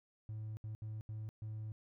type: tone bursts at uneven times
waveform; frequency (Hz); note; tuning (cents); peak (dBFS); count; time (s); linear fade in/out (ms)
triangle; 108.4; A2; -25; -38; 5; 0.29-0.57 / 0.64-0.75 / 0.82-1.01 / 1.09-1.29 / 1.42-1.72; 0
effects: tanh soft clip ceiling -36 dBFS